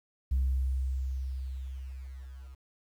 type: tone with level ramp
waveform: sine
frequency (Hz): 65.6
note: C2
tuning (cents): +5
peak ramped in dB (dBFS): -22 to -44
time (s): 0.31-2.55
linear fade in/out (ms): 10
effects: tanh soft clip ceiling -22 dBFS + 10-bit